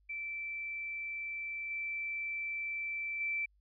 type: tone with level steps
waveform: sine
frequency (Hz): 2331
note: D7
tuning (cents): -14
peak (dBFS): -37 / -35 / -32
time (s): 0.09-3.46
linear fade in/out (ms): 10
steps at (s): 1.7 / 3.2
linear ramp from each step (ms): 10
effects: added 50 Hz sine -66 dBFS peak until 3.6 s